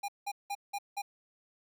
square tone bursts, 808 Hz, G#5, 48 cents flat, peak -34 dBFS, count 5, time 0.03-1.02 s, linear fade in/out 10 ms, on 54 ms, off 180 ms, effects none

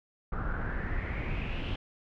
brown noise with low-pass filter sweep, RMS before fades -33 dBFS, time 0.32-1.76 s, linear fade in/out 5 ms, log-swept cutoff 1300 to 3100 Hz, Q 5.7, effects none

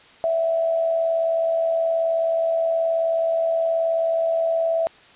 sine tone with amplitude modulation, 659 Hz, E5, 1 cent flat, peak -16 dBFS, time 0.24-4.87 s, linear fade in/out 0 ms, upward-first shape sine, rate 78.9 Hz, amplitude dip 45%, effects white hiss -49 dBFS RMS until 5.15 s + resampled to 8000 Hz

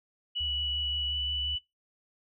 sine tone with pitch glide, 2943 to 2967 Hz, F#7 to F#7, -10 to +4 cents, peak -29 dBFS, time 0.35-1.59 s, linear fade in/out 20 ms, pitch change +14 cents, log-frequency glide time 1.09-1.16 s
sine tone with vibrato, 69.3 Hz, C#2, in tune, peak -37 dBFS, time 0.4-1.56 s, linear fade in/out 10 ms, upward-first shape sine, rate 5.7 Hz, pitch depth 79 cents each way
effects noise-tail reverb RT60 0.2 s tail -22 dB re dry

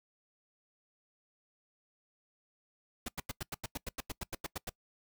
pink noise bursts, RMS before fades -38 dBFS, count 15, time 3.06-4.695 s, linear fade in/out 5 ms, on 25 ms, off 90 ms, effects noise-tail reverb RT60 0.1 s tail -23 dB re dry

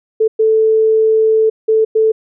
sine tone bursts at uneven times, 440 Hz, A4, in tune, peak -8 dBFS, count 4, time 0.2-0.28 / 0.39-1.5 / 1.68-1.85 / 1.95-2.12 s, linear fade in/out 10 ms, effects none

